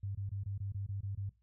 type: tone bursts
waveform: sine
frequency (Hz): 99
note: G2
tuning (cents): +18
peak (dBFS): -36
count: 9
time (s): 0.03-1.294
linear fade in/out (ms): 5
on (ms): 120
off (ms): 23
effects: noise-tail reverb RT60 0.2 s tail -17 dB re dry + added 60 Hz sine -70 dBFS peak until 1.42 s